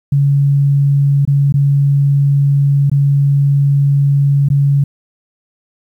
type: tone with dropouts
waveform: sine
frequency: 140.7 Hz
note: C#3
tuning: 26 cents sharp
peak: -8 dBFS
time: 0.12-4.84 s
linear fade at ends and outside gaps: 5 ms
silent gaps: 1.252-1.275 / 1.524-1.54 / 2.898-2.915 / 4.487-4.501 s
effects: 8-bit